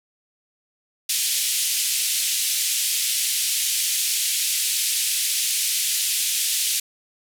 white band-pass noise, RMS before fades -23 dBFS, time 1.09-6.8 s, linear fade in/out 5 ms, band 2500 to 12000 Hz, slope 24 dB/octave, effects none

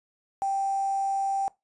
sine tone with quantisation, 784 Hz, G5, in tune, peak -24 dBFS, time 0.42-1.48 s, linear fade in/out 0 ms, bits 7, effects noise-tail reverb RT60 0.2 s tail -21 dB re dry + resampled to 24000 Hz

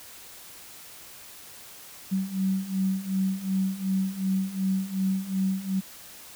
sine beating tone pair, 189.2 / 191.9 Hz, F#3 / G3, +39 / -37 cents, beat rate 2.7 Hz, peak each -29 / -26 dBFS, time 2.11-5.81 s, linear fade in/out 20 ms, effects white hiss -46 dBFS RMS until 6.35 s

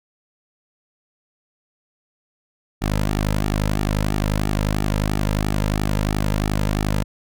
sawtooth tone with flanger, 51.4 Hz, G#1, 17 cents flat, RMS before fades -21 dBFS, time 2.81-7.04 s, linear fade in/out 20 ms, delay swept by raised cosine 1.9 to 2.73 ms, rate 3 Hz, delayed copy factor -0.7, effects none

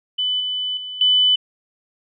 sine tone with level steps, 3000 Hz, F#7, 23 cents sharp, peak -18 / -21 / -28 / -12 dBFS, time 0.18-1.36 s, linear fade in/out 10 ms, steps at 0.4 / 0.77 / 1.01 s, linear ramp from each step 2 ms, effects none

